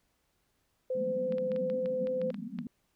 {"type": "tone", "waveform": "sine", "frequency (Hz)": 513, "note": "C5", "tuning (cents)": -34, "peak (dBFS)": -29, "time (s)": [0.9, 2.31], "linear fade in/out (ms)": 5}
{"type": "band-pass noise", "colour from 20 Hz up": "white", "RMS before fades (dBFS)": -40, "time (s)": [0.95, 2.67], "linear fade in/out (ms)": 2, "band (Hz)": [170, 250], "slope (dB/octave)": 96}
{"type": "clicks", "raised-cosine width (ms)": 0.3, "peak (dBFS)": -31, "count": 11, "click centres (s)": [1.323, 1.383, 1.518, 1.562, 1.7, 1.859, 2.071, 2.216, 2.303, 2.344, 2.588]}
{"effects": ["pink hiss -75 dBFS RMS until 2.95 s"]}